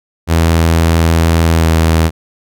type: tone with pitch glide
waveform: sawtooth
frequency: 82.41 to 81.09 Hz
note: E2 to E2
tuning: 0 to -28 cents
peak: -4 dBFS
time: 0.27-2.11 s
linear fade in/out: 50 ms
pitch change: -28 cents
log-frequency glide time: 1.53-1.68 s
effects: none